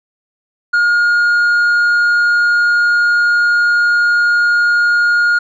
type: tone with tanh clipping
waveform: triangle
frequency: 1426 Hz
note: F6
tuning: 36 cents sharp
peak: -10 dBFS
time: 0.73-5.39 s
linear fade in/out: 10 ms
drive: 8 dB
effects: none